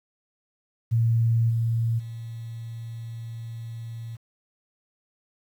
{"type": "tone with level steps", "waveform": "sine", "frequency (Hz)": 114.9, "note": "A#2", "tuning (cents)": -25, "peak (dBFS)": [-18, -21, -33], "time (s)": [0.91, 4.17], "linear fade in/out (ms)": 20, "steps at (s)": [1.49, 1.98], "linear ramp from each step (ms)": 20, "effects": ["9-bit"]}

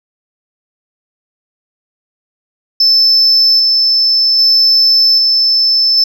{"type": "tone with tremolo", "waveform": "sine", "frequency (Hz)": 5274, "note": "E8", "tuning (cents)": 0, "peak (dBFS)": -4, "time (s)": [2.8, 6.04], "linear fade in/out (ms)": 5, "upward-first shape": "square", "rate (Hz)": 0.63, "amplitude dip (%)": 25, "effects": ["tanh soft clip ceiling -3 dBFS"]}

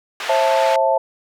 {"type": "band-pass noise", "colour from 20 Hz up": "white", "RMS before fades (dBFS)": -27, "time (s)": [0.2, 0.76], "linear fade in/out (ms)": 2, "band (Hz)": [710, 2600], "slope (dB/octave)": 12}
{"type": "chord", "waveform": "sine", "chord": "A minor", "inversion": "first", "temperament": "equal with one note detuned", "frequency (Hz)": [536.1, 659.3, 880], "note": ["C5", "E5", "A5"], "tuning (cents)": [42, 0, 0], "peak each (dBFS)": -18, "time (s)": [0.29, 0.98], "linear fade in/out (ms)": 5}
{"effects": []}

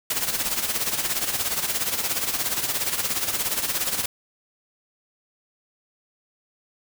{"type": "noise with tremolo", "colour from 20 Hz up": "white", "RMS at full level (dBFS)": -23, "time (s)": [0.1, 4.06], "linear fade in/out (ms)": 5, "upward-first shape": "sine", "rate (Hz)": 17, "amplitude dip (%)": 65, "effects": []}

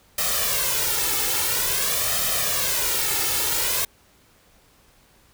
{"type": "noise with flanger", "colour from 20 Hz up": "white", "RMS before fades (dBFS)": -23, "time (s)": [0.18, 3.85], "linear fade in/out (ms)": 5, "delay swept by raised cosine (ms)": [1.6, 2.3], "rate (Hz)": 0.49, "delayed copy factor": 0.75, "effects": ["pink hiss -57 dBFS RMS until 5.33 s"]}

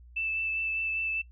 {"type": "tone with vibrato", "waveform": "sine", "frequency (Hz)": 2642, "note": "E7", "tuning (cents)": 3, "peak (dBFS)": -28, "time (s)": [0.16, 1.22], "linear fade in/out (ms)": 10, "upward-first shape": "triangle", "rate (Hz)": 5, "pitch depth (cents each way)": 14, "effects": ["noise-tail reverb RT60 0.1 s tail -18 dB re dry", "added 60 Hz sine -49 dBFS peak until 1.31 s"]}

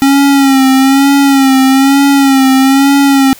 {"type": "tone with vibrato", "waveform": "square", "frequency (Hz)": 271.9, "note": "C#4", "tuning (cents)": -33, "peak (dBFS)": -5, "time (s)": [0.02, 3.33], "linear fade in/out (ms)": 0, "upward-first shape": "sine", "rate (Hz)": 1.1, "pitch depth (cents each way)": 50, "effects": ["white hiss -35 dBFS RMS until 3.39 s"]}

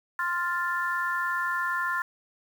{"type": "chord", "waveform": "sine", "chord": "F major", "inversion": "second", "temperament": "equal", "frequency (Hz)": [1046.5, 1396.9, 1760], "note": ["C6", "F6", "A6"], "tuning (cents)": [0, 0, 0], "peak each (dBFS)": -30, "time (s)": [0.19, 2.02], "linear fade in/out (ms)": 2, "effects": ["8-bit"]}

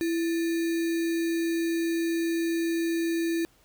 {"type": "tone with sample-and-hold", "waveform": "sine", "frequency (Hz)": 332.5, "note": "E4", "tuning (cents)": 15, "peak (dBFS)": -24, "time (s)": [0.01, 3.45], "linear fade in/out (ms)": 0, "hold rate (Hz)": 2100, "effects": ["pink hiss -62 dBFS RMS until 3.64 s"]}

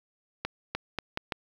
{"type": "accelerating click train", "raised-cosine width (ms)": 0.3, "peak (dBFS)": -14, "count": 5, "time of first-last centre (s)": [0.45, 1.322], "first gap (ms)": 300, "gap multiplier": 0.79, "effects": ["7-bit"]}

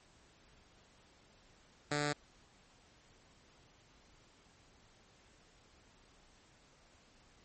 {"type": "tone with notch filter", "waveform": "5% pulse", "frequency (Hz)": 146.83, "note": "D3", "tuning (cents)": 0, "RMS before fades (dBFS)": -35, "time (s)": [1.91, 2.13], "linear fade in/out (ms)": 5, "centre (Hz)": 1000, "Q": 2, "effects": ["pink hiss -65 dBFS RMS until 7.44 s", "MP3 32 kbps"]}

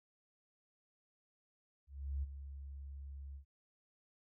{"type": "tone with ADSR envelope", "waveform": "sine", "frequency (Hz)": 69.3, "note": "C#2", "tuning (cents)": 0, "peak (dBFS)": -34, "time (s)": [1.87, 3.45], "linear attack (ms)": 360, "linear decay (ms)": 23, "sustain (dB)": -11, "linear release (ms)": 97, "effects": []}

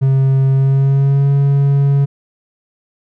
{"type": "tone with pitch glide", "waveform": "triangle", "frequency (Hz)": [134.4, 139.95], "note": ["C3", "C#3"], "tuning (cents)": [47, 17], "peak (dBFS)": -7, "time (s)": [0.01, 2.06], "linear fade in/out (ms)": 20, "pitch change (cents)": 70, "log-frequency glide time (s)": [0.5, 1.31], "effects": []}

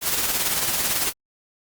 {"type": "noise with tremolo", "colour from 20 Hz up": "white", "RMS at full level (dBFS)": -21, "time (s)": [0.01, 1.13], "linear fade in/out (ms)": 50, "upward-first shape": "sine", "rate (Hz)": 18, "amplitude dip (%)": 45, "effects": ["Opus 48 kbps"]}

